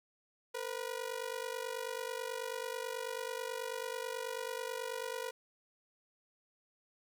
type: ring-modulated tone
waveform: sawtooth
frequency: 484.7 Hz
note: B4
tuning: 32 cents flat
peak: -31 dBFS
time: 0.54-5.31 s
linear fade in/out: 10 ms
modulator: 24.6 Hz
effects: none